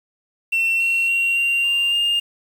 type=tone with pitch steps; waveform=triangle; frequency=2703 / 2725 / 2747 / 2769 / 2792 / 2815 Hz; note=E7 / F7 / F7 / F7 / F7 / F7; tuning=+43 / -43 / -29 / -15 / -1 / +13 cents; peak=-14 dBFS; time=0.52-2.2 s; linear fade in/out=10 ms; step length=280 ms; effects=tanh soft clip ceiling -11 dBFS + 7-bit